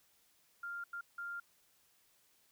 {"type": "tone bursts at uneven times", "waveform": "sine", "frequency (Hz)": 1396.9, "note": "F6", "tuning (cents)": 0, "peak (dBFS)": -40, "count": 3, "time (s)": [[0.63, 0.84], [0.93, 1.01], [1.18, 1.4]], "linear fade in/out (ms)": 5, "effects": ["white hiss -71 dBFS RMS until 2.51 s"]}